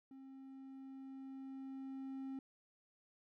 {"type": "tone with level ramp", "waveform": "triangle", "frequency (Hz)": 267.5, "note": "C4", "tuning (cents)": 38, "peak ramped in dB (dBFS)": [-51, -40], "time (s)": [0.11, 2.39], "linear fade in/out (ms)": 2, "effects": []}